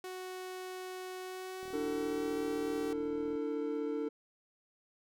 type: tone with pitch glide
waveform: sawtooth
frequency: 370 to 384.4 Hz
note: F#4 to G4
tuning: 0 to -34 cents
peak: -37 dBFS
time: 0.04-2.93 s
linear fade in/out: 2 ms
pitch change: +66 cents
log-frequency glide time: 1.21-2.46 s
type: click train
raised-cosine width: 2 ms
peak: -40 dBFS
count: 70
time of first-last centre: 1.63-3.355 s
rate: 40 Hz
type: chord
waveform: triangle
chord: D suspended second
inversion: none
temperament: equal with one note detuned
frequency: 293.7 / 329.6 / 447.9 Hz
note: D4 / E4 / A4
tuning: 0 / 0 / +31 cents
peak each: -35 / -40 / -34 dBFS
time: 1.73-4.09 s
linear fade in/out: 10 ms
effects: none